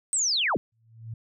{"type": "linear sweep", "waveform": "sine", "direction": "down", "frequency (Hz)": [8372, 116.54], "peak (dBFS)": -22, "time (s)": [0.13, 0.57], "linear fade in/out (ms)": 0}
{"type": "tone with exponential growth", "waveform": "sine", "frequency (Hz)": 113.2, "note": "A2", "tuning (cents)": 50, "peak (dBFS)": -31, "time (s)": [0.72, 1.14], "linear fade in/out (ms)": 5, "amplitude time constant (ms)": 90}
{"effects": []}